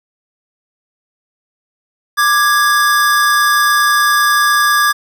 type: tone pair together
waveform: square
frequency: 1182.3 / 1661.2 Hz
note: D6 / G#6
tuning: +11 / 0 cents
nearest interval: tritone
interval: 589 cents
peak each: -13 dBFS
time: 2.17-4.93 s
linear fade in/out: 20 ms
effects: none